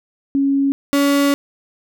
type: tone pair in turn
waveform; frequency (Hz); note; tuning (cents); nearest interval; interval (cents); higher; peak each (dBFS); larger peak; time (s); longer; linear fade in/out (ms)
sine / 35% pulse; 276.3 / 282.4; C#4 / C#4; -6 / +32; unison; 38; second; -13 / -11; second; 0.35-0.72 / 0.93-1.34; second; 0
effects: none